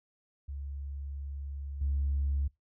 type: tone with level steps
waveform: sine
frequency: 70 Hz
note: C#2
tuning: 18 cents sharp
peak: -36 / -26 dBFS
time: 0.48-2.48 s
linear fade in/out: 10 ms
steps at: 1.81 s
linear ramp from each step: 5 ms
effects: noise-tail reverb RT60 0.2 s tail -25 dB re dry + tanh soft clip ceiling -23 dBFS